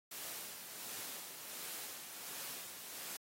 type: noise with tremolo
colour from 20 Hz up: white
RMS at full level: -45 dBFS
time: 0.11-3.17 s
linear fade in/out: 5 ms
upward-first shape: sine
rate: 1.4 Hz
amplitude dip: 45%
effects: high-pass 150 Hz 12 dB/octave + AAC 48 kbps